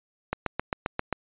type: click train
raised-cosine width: 0.5 ms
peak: -11 dBFS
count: 7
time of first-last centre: 0.33-1.127 s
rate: 7.53 Hz
effects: resampled to 8000 Hz